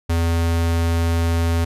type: tone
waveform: square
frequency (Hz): 83.7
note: E2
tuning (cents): +27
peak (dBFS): -17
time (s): 0.09-1.65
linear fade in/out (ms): 10
effects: resampled to 32000 Hz